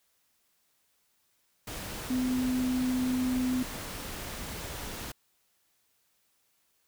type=tone in noise; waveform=sine; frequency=253.7 Hz; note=B3; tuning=47 cents sharp; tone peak=-26 dBFS; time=2.1-3.63 s; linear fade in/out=5 ms; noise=pink; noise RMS=-39 dBFS; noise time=1.67-5.12 s; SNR=+10 dB; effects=white hiss -72 dBFS RMS until 6.87 s